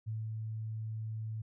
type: tone with ADSR envelope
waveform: sine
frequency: 110 Hz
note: A2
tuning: in tune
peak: -34 dBFS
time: 0.06-1.42 s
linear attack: 23 ms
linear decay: 200 ms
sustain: -2 dB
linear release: 7 ms
effects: none